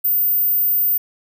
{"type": "tone", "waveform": "sine", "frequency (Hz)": 14670, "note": "A#9", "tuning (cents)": -29, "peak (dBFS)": -14, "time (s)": [0.04, 0.98], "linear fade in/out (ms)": 10, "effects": []}